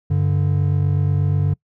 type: tone pair together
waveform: triangle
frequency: 96.78 / 145 Hz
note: G2 / D3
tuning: -22 / -22 cents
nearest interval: perfect fifth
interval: 700 cents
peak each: -16 dBFS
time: 0.1-1.54 s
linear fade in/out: 10 ms
effects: noise-tail reverb RT60 0.1 s tail -24 dB re dry